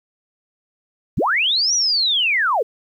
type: linear two-way sweep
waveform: sine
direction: up then down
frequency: 36.85 to 5930 to 388.6 Hz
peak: -15 dBFS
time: 1.17-2.63 s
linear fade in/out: 10 ms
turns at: 1.74 s
effects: 9-bit